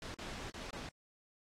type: noise with dropouts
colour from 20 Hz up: pink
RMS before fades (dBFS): -45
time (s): 0.02-0.89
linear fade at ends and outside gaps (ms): 2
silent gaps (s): 0.144-0.186 / 0.501-0.54 / 0.708-0.729
effects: low-pass 6000 Hz 12 dB/octave + AAC 48 kbps